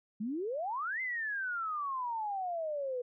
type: exponential two-way sweep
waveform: sine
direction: up then down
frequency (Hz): 200.5 to 2093 to 483.2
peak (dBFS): -33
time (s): 0.2-3.02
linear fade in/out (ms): 10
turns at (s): 1.01
effects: none